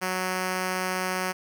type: tone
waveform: 5% pulse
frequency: 185 Hz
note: F#3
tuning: in tune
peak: -15 dBFS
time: 0.01-1.33 s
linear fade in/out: 20 ms
effects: none